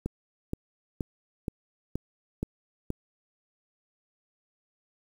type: click train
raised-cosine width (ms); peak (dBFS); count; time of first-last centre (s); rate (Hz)
3; -17; 7; 0.06-2.904; 2.11
effects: 8-bit